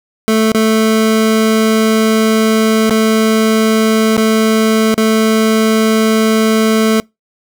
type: tone with dropouts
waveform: 25% pulse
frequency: 220 Hz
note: A3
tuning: in tune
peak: -5 dBFS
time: 0.28-7 s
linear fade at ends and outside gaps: 0 ms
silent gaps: 0.518-0.547 / 2.895-2.908 / 4.167-4.177 / 4.943-4.978 s
effects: noise-tail reverb RT60 0.2 s tail -26 dB re dry